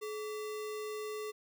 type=tone with sample-and-hold; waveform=sine; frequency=426.7 Hz; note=G#4; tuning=47 cents sharp; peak=-37 dBFS; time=0.01-1.32 s; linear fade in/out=20 ms; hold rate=1575 Hz; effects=none